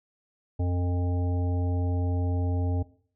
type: harmonic tone with a mistuned harmonic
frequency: 89 Hz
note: F2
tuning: 33 cents sharp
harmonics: 1 / 3 / 5 / 7 / 9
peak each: -24 / -34 / -38 / -41 / -43 dBFS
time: 0.59-2.83 s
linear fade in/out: 10 ms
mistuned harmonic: 7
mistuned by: -16 cents
effects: noise-tail reverb RT60 0.5 s tail -18 dB re dry